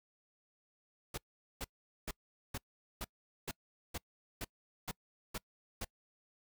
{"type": "noise bursts", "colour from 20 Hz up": "pink", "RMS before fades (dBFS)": -40, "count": 11, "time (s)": [1.14, 5.847], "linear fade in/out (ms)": 5, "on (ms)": 37, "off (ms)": 430, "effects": ["noise-tail reverb RT60 0.1 s tail -26 dB re dry"]}